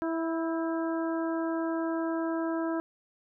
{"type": "harmonic tone with a mistuned harmonic", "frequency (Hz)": 328.2, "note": "E4", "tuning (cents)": -8, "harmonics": [1, 2, 3, 4, 5], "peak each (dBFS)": [-29, -35, -39, -41, -43], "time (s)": [0.02, 2.8], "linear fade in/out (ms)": 0, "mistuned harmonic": 5, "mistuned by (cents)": -37, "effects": []}